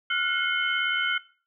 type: tone cluster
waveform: sine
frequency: 1383 / 1461 / 2154 / 3051 Hz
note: F6 / F#6 / C7 / G7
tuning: -17 / -22 / +50 / -48 cents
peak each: -29 dBFS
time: 0.1-1.18 s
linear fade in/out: 5 ms
effects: noise-tail reverb RT60 0.4 s tail -18 dB re dry